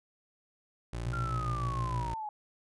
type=tone; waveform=25% pulse; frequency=58.27 Hz; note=A#1; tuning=in tune; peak=-31 dBFS; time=0.93-2.14 s; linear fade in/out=5 ms
type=tone with pitch glide; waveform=sine; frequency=123.9 to 122.97 Hz; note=B2 to B2; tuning=+6 to -7 cents; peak=-34 dBFS; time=1.06-2.07 s; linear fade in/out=5 ms; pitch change=-13 cents; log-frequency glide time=1.22-1.55 s
type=linear sweep; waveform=sine; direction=down; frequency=1396.9 to 830.6 Hz; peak=-35 dBFS; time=1.13-2.29 s; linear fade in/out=2 ms
effects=resampled to 24000 Hz